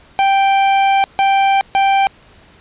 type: tone bursts at uneven times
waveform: 45% pulse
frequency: 784 Hz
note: G5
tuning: in tune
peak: -10 dBFS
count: 3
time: 0.19-1.04 / 1.19-1.61 / 1.75-2.07 s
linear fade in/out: 0 ms
effects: pink hiss -46 dBFS RMS until 2.6 s + resampled to 8000 Hz